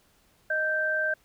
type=tone pair together; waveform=sine; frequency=621 / 1564.8 Hz; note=D#5 / G6; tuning=-3 / -4 cents; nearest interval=octave + major third; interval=1599 cents; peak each=-30 / -25 dBFS; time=0.5-1.14 s; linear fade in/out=5 ms; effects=pink hiss -64 dBFS RMS until 1.24 s